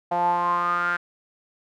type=tone with band-pass filter sweep; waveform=sawtooth; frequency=174.61 Hz; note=F3; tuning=in tune; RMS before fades=-23 dBFS; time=0.11-0.97 s; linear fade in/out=10 ms; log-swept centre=770 to 1500 Hz; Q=9.6; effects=none